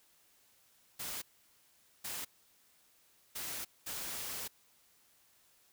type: noise bursts at uneven times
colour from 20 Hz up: white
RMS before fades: -41 dBFS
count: 4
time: 0.99-1.22 / 2.04-2.25 / 3.35-3.65 / 3.86-4.48 s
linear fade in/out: 10 ms
effects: white hiss -68 dBFS RMS until 5.72 s